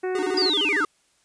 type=harmonic tone; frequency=370 Hz; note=F#4; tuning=in tune; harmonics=1 / 2 / 3 / 4 / 5 / 6 / 7; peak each=-24 / -34 / -42 / -39 / -39 / -47 / -49 dBFS; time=0.03-0.5 s; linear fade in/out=10 ms
type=tone with vibrato; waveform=square; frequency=350.4 Hz; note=F4; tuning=6 cents sharp; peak=-27 dBFS; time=0.15-0.85 s; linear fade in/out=2 ms; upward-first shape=square; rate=13 Hz; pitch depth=250 cents each way
type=linear sweep; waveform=sine; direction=down; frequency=4978 to 1174.7 Hz; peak=-20 dBFS; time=0.37-0.85 s; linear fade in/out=5 ms
effects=white hiss -64 dBFS RMS until 1.24 s + resampled to 22050 Hz